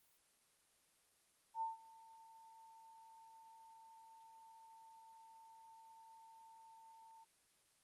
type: tone with ADSR envelope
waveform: sine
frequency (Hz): 898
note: A5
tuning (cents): +35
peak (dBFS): -37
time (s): 1.54-7.25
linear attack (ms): 74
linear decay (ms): 150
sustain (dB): -22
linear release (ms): 17
effects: white hiss -74 dBFS RMS until 7.83 s + Opus 24 kbps